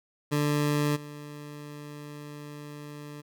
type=tone with level steps; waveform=20% pulse; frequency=147.3 Hz; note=D3; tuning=6 cents sharp; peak=-19 / -35 dBFS; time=0.31-3.22 s; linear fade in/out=20 ms; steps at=0.95 s; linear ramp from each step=20 ms; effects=none